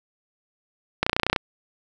clicks, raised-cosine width 0.3 ms, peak -4 dBFS, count 11, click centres 1.03 / 1.065 / 1.096 / 1.131 / 1.165 / 1.198 / 1.233 / 1.266 / 1.299 / 1.33 / 1.362 s, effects none

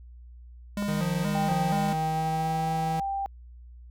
square tone with vibrato, 190 Hz, F#3, 46 cents sharp, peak -28 dBFS, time 0.77-1.93 s, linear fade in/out 2 ms, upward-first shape square, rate 2.1 Hz, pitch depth 120 cents each way
clicks, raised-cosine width 1 ms, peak -22 dBFS, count 2, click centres 0.825 / 1.518 s
45% pulse tone with pitch glide, 155.56 to 162.73 Hz, D#3 to E3, 0 to -22 cents, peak -29 dBFS, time 0.88-3 s, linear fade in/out 2 ms, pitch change +78 cents, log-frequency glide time 1.6-2.64 s
sine tone, 788 Hz, G5, 9 cents sharp, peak -27 dBFS, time 1.35-3.26 s, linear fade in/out 0 ms
effects added 60 Hz sine -44 dBFS peak until 3.9 s

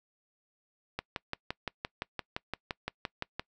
click train, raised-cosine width 0.3 ms, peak -17 dBFS, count 15, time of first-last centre 0.99-3.395 s, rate 5.82 Hz, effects noise-tail reverb RT60 0.1 s tail -24 dB re dry

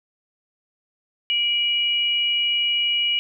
sine tone pair together, 2341 / 2908 Hz, D7 / F#7, -6 / -31 cents, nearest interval major third, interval 375 cents, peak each -26 / -19 dBFS, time 1.3-3.19 s, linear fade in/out 0 ms, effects none

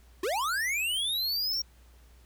square linear sweep, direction up, 329.6 to 5620 Hz, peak -28 dBFS, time 0.23-1.62 s, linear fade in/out 5 ms, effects added 60 Hz sine -54 dBFS peak until 2.25 s + pink hiss -63 dBFS RMS until 2.25 s

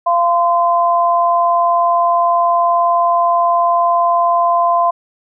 sine tone pair together, 689.8 / 1029 Hz, F5 / C6, -22 / -29 cents, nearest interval perfect fifth, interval 693 cents, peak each -13 dBFS, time 0.06-4.91 s, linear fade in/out 10 ms, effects none

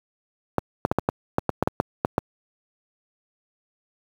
clicks, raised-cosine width 1 ms, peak -5 dBFS, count 12, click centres 0.583 / 0.851 / 0.915 / 0.986 / 1.089 / 1.384 / 1.493 / 1.626 / 1.675 / 1.801 / 2.049 / 2.181 s, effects high-pass 80 Hz 12 dB/octave + 7-bit

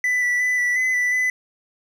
triangle tone with pitch steps, 1992 / 1963 / 1995 / 1963 / 2023 / 1978 / 2006 Hz, B6 / B6 / B6 / B6 / B6 / B6 / B6, +14 / -11 / +17 / -11 / +41 / +2 / +26 cents, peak -16 dBFS, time 0.04-1.3 s, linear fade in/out 2 ms, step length 180 ms, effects none

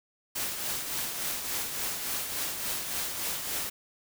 white noise with tremolo, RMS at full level -31 dBFS, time 0.35-3.7 s, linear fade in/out 10 ms, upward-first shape triangle, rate 3.5 Hz, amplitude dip 50%, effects none

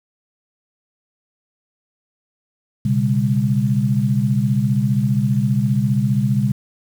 sine tone cluster, 123 / 138 / 202.2 Hz, B2 / C#3 / G#3, -7 / -7 / -46 cents, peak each -19 dBFS, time 2.85-6.52 s, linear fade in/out 5 ms, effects 7-bit

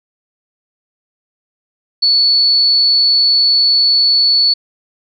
sine tone, 4435 Hz, C#8, in tune, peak -8 dBFS, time 2.02-4.54 s, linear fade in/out 10 ms, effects none

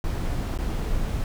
brown noise with dropouts, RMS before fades -26 dBFS, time 0.04-1.24 s, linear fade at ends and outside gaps 1 ms, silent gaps 0.576-0.587 s, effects none

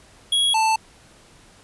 square tone pair in turn, 3322 / 883.2 Hz, G#7 / A5, 0 / +6 cents, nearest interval octave + major seventh, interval 2294 cents, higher first, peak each -17 dBFS, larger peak neither, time 0.32-0.54 / 0.54-0.76 s, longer neither, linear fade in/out 5 ms, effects pink hiss -51 dBFS RMS until 1.63 s + resampled to 24000 Hz

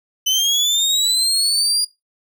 30% pulse linear sweep, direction up, 3011 to 4848 Hz, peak -12 dBFS, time 0.26-1.85 s, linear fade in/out 10 ms, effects noise-tail reverb RT60 0.2 s tail -20 dB re dry

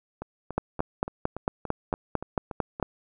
two click trains, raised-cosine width 1 ms, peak -20 / -10 dBFS, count 10 / 11, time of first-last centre 0.22-2.799 / 0.58-2.827 s, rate 3.49 / 4.45 Hz, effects none

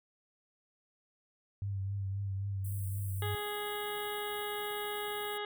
sine tone with vibrato, 98.2 Hz, G2, 4 cents sharp, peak -33 dBFS, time 1.62-3.35 s, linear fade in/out 0 ms, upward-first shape triangle, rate 3.8 Hz, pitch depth 43 cents each way
white band-stop noise, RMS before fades -48 dBFS, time 2.64-5.38 s, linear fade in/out 10 ms, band 290 to 8100 Hz, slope 96 dB/octave
harmonic tone, 415.3 Hz, G#4, in tune, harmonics 1 / 2 / 3 / 4 / 5 / 7 / 8 / 9, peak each -39 / -42 / -44 / -45 / -46 / -47 / -48 / -49 dBFS, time 3.22-5.45 s, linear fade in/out 2 ms
effects none

